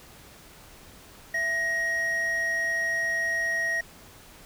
triangle tone pair together, 665 / 1882.7 Hz, E5 / A#6, +15 / +17 cents, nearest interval octave + tritone, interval 1802 cents, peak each -34 / -23 dBFS, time 1.34-3.81 s, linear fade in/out 5 ms, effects pink hiss -50 dBFS RMS until 4.45 s

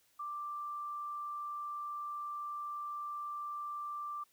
sine tone, 1178 Hz, D6, 5 cents sharp, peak -38 dBFS, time 0.19-4.24 s, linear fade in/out 10 ms, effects white hiss -71 dBFS RMS until 4.32 s

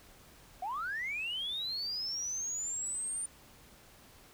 sine linear sweep, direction up, 700 to 9050 Hz, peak -33 dBFS, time 0.62-3.26 s, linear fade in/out 5 ms, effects tanh soft clip ceiling -30 dBFS + pink hiss -58 dBFS RMS until 4.33 s

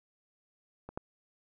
clicks, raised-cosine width 1 ms, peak -29 / -22 dBFS, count 2, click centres 0.89 / 0.975 s, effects none

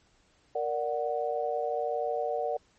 sine chord, Bb augmented, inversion none, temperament equal, 466.2 / 587.3 / 740 Hz, Bb4 / D5 / F#5, 0 / 0 / 0 cents, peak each -32 dBFS, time 0.55-2.57 s, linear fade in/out 5 ms, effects pink hiss -66 dBFS RMS until 2.78 s + MP3 32 kbps

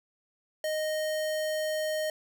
square tone, 620 Hz, D#5, 6 cents flat, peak -29 dBFS, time 0.64-2.1 s, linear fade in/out 2 ms, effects none

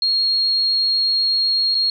sine tone with dropouts, 4273 Hz, C8, 36 cents sharp, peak -15 dBFS, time 0.02-1.9 s, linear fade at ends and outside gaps 2 ms, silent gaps 1.746-1.75 s, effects none

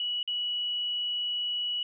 sine tone with dropouts, 2935 Hz, F#7, 15 cents flat, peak -28 dBFS, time 0-1.83 s, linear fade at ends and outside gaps 2 ms, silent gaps 0.23-0.276 s, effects none

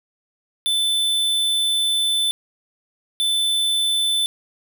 square tone pair in turn, 3520 / 3520 Hz, A7 / A7, 0 / 0 cents, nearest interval unison, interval 0 cents, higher neither, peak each -18 dBFS, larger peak neither, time 0.66-2.31 / 3.2-4.26 s, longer first, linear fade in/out 0 ms, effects none

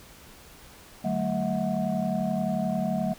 sine tone cluster, 152.8 / 191.3 / 222.7 / 643 / 731 Hz, D#3 / G3 / A3 / E5 / F#5, -31 / -42 / +21 / -43 / -21 cents, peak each -34 / -28 / -29 / -31 / -33 dBFS, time 1.04-3.14 s, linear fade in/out 10 ms, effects tanh soft clip ceiling -16 dBFS + pink hiss -50 dBFS RMS until 3.18 s

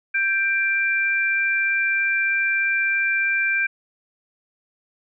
sine tone pair together, 1575.8 / 2361 Hz, G6 / D7, +9 / +9 cents, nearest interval perfect fifth, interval 700 cents, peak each -21 / -21 dBFS, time 0.14-3.67 s, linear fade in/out 10 ms, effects none

